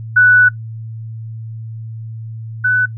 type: tone pair in turn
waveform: sine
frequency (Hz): 1484 / 1496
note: F#6 / F#6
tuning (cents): +5 / +19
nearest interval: unison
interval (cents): 14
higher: second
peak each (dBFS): -5 / -10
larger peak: first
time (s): 0.16-0.49 / 2.64-2.86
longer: first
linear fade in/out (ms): 10
effects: noise-tail reverb RT60 0.1 s tail -21 dB re dry + added 112 Hz sine -25 dBFS peak until 2.97 s